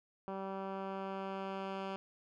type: tone with low-pass filter sweep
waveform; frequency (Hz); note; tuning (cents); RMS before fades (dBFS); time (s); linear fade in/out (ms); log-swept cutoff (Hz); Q
10% pulse; 193.2; G3; -25; -41; 0.28-1.96; 0; 1200 to 3000; 0.83
effects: none